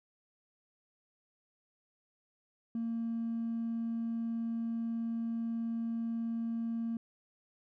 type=tone with hard clipping; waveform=sine; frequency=229.6 Hz; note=A#3; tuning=26 cents flat; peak=-33 dBFS; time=2.75-6.97 s; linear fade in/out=2 ms; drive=1 dB; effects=none